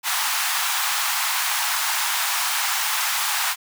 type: high-pass noise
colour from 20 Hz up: pink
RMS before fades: -23 dBFS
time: 0.03-3.56 s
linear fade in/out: 50 ms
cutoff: 810 Hz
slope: 48 dB/octave
effects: none